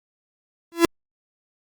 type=tone with exponential growth; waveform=45% pulse; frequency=337.4 Hz; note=E4; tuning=40 cents sharp; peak=-8 dBFS; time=0.72-0.85 s; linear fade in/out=0 ms; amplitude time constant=27 ms; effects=Opus 48 kbps